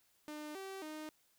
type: tone with pitch steps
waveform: sawtooth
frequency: 301.4 / 386.1 / 308.4 Hz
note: D4 / G4 / D#4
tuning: +45 / -26 / -15 cents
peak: -40 dBFS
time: 0.28-1.09 s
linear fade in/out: 0 ms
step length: 270 ms
effects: white hiss -73 dBFS RMS until 1.38 s